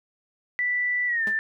sine tone with pitch glide, 1972 to 1777.3 Hz, B6 to A6, -3 to +17 cents, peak -22 dBFS, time 0.59-1.39 s, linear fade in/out 0 ms, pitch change -180 cents, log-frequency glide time 1.07-1.25 s
sawtooth tone with exponential decay, 208 Hz, G#3, 3 cents sharp, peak -27 dBFS, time 1.27-1.38 s, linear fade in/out 2 ms, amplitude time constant 23 ms
effects none

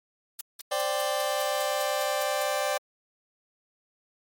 blue noise bursts, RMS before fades -34 dBFS, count 11, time 0.39-2.432 s, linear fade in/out 5 ms, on 22 ms, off 180 ms
sawtooth chord, C suspended second, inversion none, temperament just, 523.3 / 588.7 / 784.9 Hz, C5 / D5 / G5, 0 / +4 / +2 cents, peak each -28 / -24 / -27 dBFS, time 0.71-2.78 s, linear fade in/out 10 ms
effects MP3 64 kbps

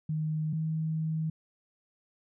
sine tone pair in turn, 155.56 / 158.55 Hz, D#3 / D#3, 0 / +33 cents, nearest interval unison, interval 33 cents, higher second, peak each -28 dBFS, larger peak neither, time 0.09-0.53 / 0.53-1.3 s, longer second, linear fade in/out 5 ms, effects none

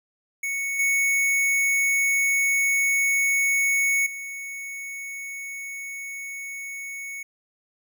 square tone with level steps, 2217 Hz, C#7, in tune, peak -26 / -20 / -33 dBFS, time 0.43-7.23 s, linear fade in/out 5 ms, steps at 0.79 / 4.06 s, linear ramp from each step 5 ms, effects none

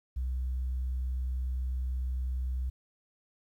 sine tone, 63.5 Hz, B1, 49 cents sharp, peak -28 dBFS, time 0.16-2.7 s, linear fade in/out 10 ms, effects tanh soft clip ceiling -27 dBFS + 11-bit

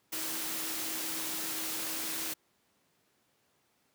sine tone in noise, 320.1 Hz, D#4, 49 cents sharp, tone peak -46 dBFS, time 0.12-2.34 s, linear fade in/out 10 ms, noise white, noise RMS -36 dBFS, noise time 0.12-2.34 s, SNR -13 dB, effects pink hiss -72 dBFS RMS until 3.94 s + high-pass 150 Hz 12 dB/octave

